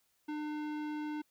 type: tone with tanh clipping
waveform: sine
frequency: 301.3 Hz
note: D4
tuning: 44 cents sharp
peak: -38 dBFS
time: 0.28-1.22 s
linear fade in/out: 10 ms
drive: 18 dB
effects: white hiss -75 dBFS RMS until 1.3 s